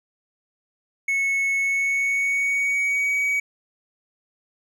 triangle tone with pitch glide, 2200 to 2264 Hz, C#7 to C#7, -14 to +36 cents, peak -18 dBFS, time 1.08-3.4 s, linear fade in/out 5 ms, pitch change +50 cents, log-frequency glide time 1.58-3.17 s, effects none

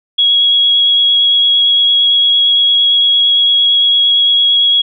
sine tone with vibrato, 3322 Hz, G#7, in tune, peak -7 dBFS, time 0.18-4.82 s, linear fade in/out 10 ms, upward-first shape triangle, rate 8.8 Hz, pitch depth 12 cents each way, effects none

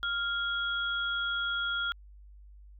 sine tone pair together, 1396.9 / 3322 Hz, F6 / G#7, 0 / 0 cents, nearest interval octave + minor third, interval 1500 cents, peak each -30 / -34 dBFS, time 0.03-1.92 s, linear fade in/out 0 ms, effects added 50 Hz sine -49 dBFS peak until 2.79 s

